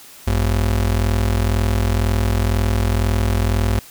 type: ring-modulated tone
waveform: square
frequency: 76.2 Hz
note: D#2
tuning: 36 cents flat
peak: -13 dBFS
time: 0.27-3.79 s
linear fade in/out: 0 ms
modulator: 21 Hz
effects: white hiss -42 dBFS RMS until 3.9 s